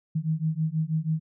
sine beating tone pair, 155.3 / 161.5 Hz, D#3 / E3, -3 / -35 cents, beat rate 6.2 Hz, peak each -27 dBFS, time 0.15-1.2 s, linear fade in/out 10 ms, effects none

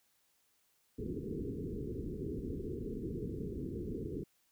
white low-pass noise, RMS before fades -40 dBFS, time 0.98-4.24 s, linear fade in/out 10 ms, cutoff 450 Hz, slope 96 dB/octave, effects white hiss -74 dBFS RMS until 4.51 s

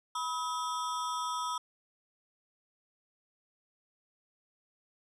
square ring-modulated tone, 1131 Hz, C#6, 34 cents sharp, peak -30 dBFS, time 0.15-1.58 s, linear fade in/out 5 ms, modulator 149 Hz, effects resampled to 22050 Hz

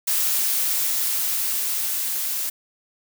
blue noise with level ramp, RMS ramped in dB -21 to -26 dBFS, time 0.07-2.5 s, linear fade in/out 10 ms, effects none

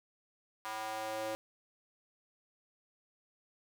square tone with high-pass filter sweep, 109.4 Hz, A2, 9 cents flat, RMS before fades -39 dBFS, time 0.65-1.35 s, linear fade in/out 0 ms, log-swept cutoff 950 to 490 Hz, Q 2.5, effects none

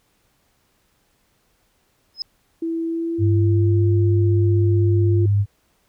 sine tone with exponential growth, 5110 Hz, D#8, 45 cents sharp, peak -19 dBFS, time 2.14-2.22 s, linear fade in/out 1 ms, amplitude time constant 16 ms
sine tone with pitch glide, 329.5 to 346.3 Hz, E4 to F4, -1 to -15 cents, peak -21 dBFS, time 2.62-5.26 s, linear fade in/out 5 ms, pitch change +86 cents, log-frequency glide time 2.86-3.89 s
sine tone with vibrato, 101.3 Hz, G#2, 43 cents flat, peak -14 dBFS, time 3.18-5.46 s, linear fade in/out 50 ms, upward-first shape sine, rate 16 Hz, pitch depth 13 cents each way
effects pink hiss -64 dBFS RMS until 5.88 s

